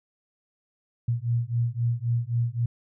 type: beating tone pair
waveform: sine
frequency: 116.54 / 120.34 Hz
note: A#2 / B2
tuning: 0 / -44 cents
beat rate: 3.8 Hz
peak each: -26 dBFS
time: 1.08-2.66 s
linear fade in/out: 5 ms
effects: none